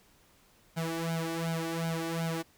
sawtooth tone with flanger, 164.81 Hz, E3, in tune, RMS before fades -33 dBFS, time 0.76-2.43 s, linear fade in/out 20 ms, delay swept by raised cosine 1.3 to 2.7 ms, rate 2.7 Hz, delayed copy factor +0.95, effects pink hiss -63 dBFS RMS until 2.57 s

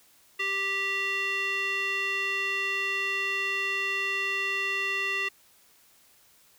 square tone with band-pass filter, 392 Hz, G4, in tune, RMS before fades -29 dBFS, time 0.39-5.29 s, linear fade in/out 10 ms, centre 2400 Hz, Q 7.8, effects white hiss -60 dBFS RMS until 6.58 s

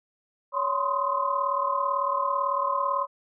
sine tone cluster, 561 / 1021 / 1059 / 1255 Hz, C#5 / C6 / C6 / D#6, +21 / -43 / +21 / +15 cents, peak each -31 / -27 / -27 / -34 dBFS, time 0.52-3.07 s, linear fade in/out 50 ms, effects none

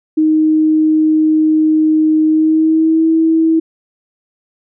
sine tone with pitch glide, 311.9 to 323.3 Hz, D#4 to E4, +4 to -34 cents, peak -8 dBFS, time 0.17-3.6 s, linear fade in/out 10 ms, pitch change +62 cents, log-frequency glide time 2.26-3.07 s, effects none

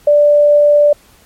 sine tone, 587.3 Hz, D5, in tune, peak -5 dBFS, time 0.07-0.93 s, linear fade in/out 5 ms, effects pink hiss -47 dBFS RMS until 1.25 s + MP3 64 kbps

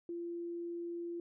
sine tone, 342.9 Hz, F4, 32 cents flat, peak -38 dBFS, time 0.09-1.2 s, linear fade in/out 2 ms, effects none

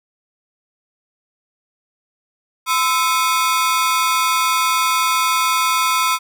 sawtooth ring-modulated tone, 1170 Hz, D6, 7 cents flat, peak -8 dBFS, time 2.66-6.19 s, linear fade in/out 50 ms, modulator 147 Hz, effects none

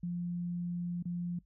sine tone with dropouts, 174.61 Hz, F3, in tune, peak -33 dBFS, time 0.03-1.39 s, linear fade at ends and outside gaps 5 ms, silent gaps 1.026-1.054 s, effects noise-tail reverb RT60 0.1 s tail -22 dB re dry + added 50 Hz sine -64 dBFS peak until 1.45 s

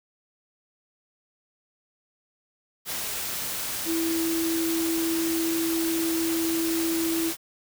sine tone in noise, 329.6 Hz, E4, in tune, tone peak -24 dBFS, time 3.85-7.33 s, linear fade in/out 50 ms, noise white, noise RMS -31 dBFS, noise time 2.85-7.37 s, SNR +4 dB, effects none

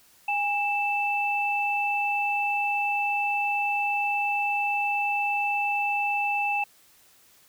sine tone pair together, 816.4 / 2645 Hz, G#5 / E7, -30 / +5 cents, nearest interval octave + minor sixth, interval 2035 cents, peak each -26 dBFS, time 0.28-6.64 s, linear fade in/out 5 ms, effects white hiss -58 dBFS RMS until 7.48 s

